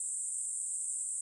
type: band-pass noise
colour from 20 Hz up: white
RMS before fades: -37 dBFS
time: 0-1.21 s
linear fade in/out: 2 ms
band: 7700 to 9000 Hz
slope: 96 dB/octave
effects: none